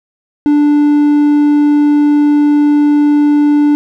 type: tone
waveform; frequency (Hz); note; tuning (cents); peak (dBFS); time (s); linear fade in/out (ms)
triangle; 293.7; D4; 0; -4; 0.46-3.75; 0
effects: none